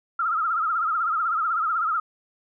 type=tone with vibrato; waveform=sine; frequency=1313 Hz; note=E6; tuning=7 cents flat; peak=-21 dBFS; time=0.19-2 s; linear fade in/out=5 ms; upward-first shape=triangle; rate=16 Hz; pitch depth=130 cents each way; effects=none